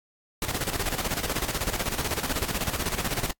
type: noise with tremolo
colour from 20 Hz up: pink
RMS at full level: -27 dBFS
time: 0.42-3.31 s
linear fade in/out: 2 ms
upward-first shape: square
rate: 16 Hz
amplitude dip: 65%
effects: noise-tail reverb RT60 0.1 s tail -25 dB re dry + AAC 64 kbps